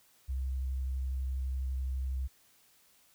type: tone with vibrato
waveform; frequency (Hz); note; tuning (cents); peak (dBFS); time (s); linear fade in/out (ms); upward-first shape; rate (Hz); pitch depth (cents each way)
sine; 65.41; C2; 0; -31; 0.28-2.28; 20; sine; 12; 16
effects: white hiss -65 dBFS RMS until 3.14 s